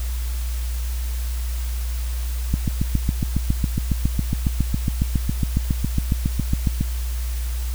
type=click train; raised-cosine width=5 ms; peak=-7 dBFS; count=32; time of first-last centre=2.54-6.81 s; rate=7.26 Hz; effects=added 60 Hz sine -22 dBFS peak until 7.74 s + white hiss -38 dBFS RMS until 7.74 s